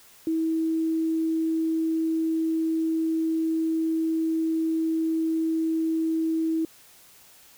sine tone, 322.9 Hz, E4, 36 cents flat, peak -22 dBFS, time 0.27-6.65 s, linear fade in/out 2 ms, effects white hiss -53 dBFS RMS until 7.57 s

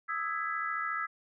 sine chord, E major seventh, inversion third, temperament equal with one note detuned, 1244.5 / 1318.5 / 1661.2 / 1993.9 Hz, D#6 / E6 / G#6 / B6, 0 / 0 / 0 / +16 cents, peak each -39 / -34 / -37 / -39 dBFS, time 0.08-1.07 s, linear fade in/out 20 ms, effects none

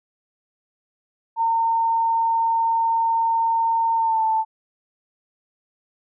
sine tone with pitch glide, 912 to 884 Hz, A#5 to A5, -38 to +8 cents, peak -17 dBFS, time 1.36-4.45 s, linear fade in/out 50 ms, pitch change -54 cents, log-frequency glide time 3.95-4.24 s, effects none

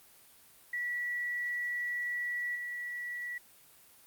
sine tone with level steps, 1944 Hz, B6, 28 cents flat, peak -32 / -36 dBFS, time 0.73-3.38 s, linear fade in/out 5 ms, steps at 2.55 s, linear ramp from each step 5 ms, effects white hiss -59 dBFS RMS until 4.06 s + Opus 32 kbps

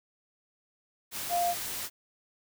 sine tone in noise, 698.5 Hz, F5, in tune, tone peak -25 dBFS, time 1.29-1.55 s, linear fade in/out 50 ms, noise white, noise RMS -36 dBFS, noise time 1.11-1.9 s, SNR +8 dB, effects none

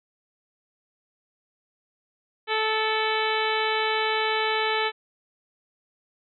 harmonic tone with a mistuned harmonic, 436.8 Hz, A4, 13 cents flat, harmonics 1 / 2 / 3 / 4 / 5 / 6 / 7 / 8 / 9, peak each -28 / -28 / -31 / -30 / -31 / -36 / -33 / -36 / -35 dBFS, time 2.47-4.92 s, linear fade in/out 50 ms, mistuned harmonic 5, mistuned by +37 cents, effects none

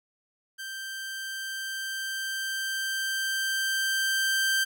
sawtooth tone with level ramp, 1568 Hz, G6, in tune, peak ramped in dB -32 to -19 dBFS, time 0.58-4.65 s, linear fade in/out 20 ms, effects none

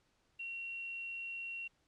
sine tone with quantisation, 2738 Hz, F7, 35 cents flat, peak -40 dBFS, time 0.39-1.68 s, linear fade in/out 10 ms, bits 11, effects pink hiss -75 dBFS RMS until 1.87 s + low-pass 7000 Hz 12 dB/octave

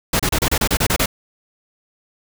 pink noise bursts, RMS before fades -17 dBFS, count 10, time 0.13-1.059 s, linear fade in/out 5 ms, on 65 ms, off 31 ms, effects none

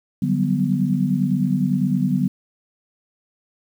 sine chord, G major seventh, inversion second, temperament equal with one note detuned, 146.83 / 185 / 194.87 / 246.9 Hz, D3 / F#3 / G3 / B3, 0 / 0 / -10 / 0 cents, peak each -23 / -22 / -23 / -22 dBFS, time 0.22-2.28 s, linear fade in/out 5 ms, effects 8-bit

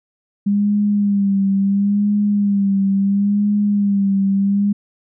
sine tone with vibrato, 200.9 Hz, G3, 43 cents sharp, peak -13 dBFS, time 0.46-4.73 s, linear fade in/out 10 ms, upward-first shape sine, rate 0.73 Hz, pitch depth 48 cents each way, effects none

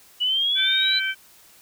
sine linear sweep, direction up, 2920 to 4034 Hz, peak -19 dBFS, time 0.2-1 s, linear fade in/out 20 ms
harmonic tone, 773 Hz, G5, 24 cents flat, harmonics 2 / 3 / 4, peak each -25 / -27 / -29 dBFS, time 0.55-1.15 s, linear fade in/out 50 ms
effects white hiss -52 dBFS RMS until 1.61 s

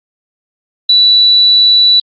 sine tone, 3951 Hz, B7, in tune, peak -4 dBFS, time 0.89-2 s, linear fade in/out 5 ms, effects Opus 48 kbps

